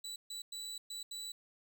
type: tone bursts at uneven times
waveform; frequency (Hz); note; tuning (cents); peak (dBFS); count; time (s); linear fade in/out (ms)
30% pulse; 3951; B7; 0; -39; 5; 0.04-0.16 / 0.3-0.42 / 0.52-0.78 / 0.9-1.03 / 1.11-1.32; 5
effects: none